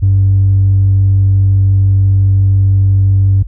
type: tone with tanh clipping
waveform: triangle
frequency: 97.1 Hz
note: G2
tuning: 16 cents flat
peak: -6 dBFS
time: 0.02-3.43 s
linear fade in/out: 10 ms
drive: 5 dB
effects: added 50 Hz sine -22 dBFS peak until 3.47 s